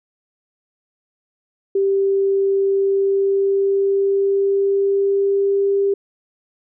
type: tone with pitch glide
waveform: sine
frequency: 392 to 397 Hz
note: G4 to G4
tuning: 0 to +22 cents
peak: -14 dBFS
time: 1.75-5.94 s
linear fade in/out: 5 ms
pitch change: +22 cents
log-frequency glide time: 2.67-5.74 s
effects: none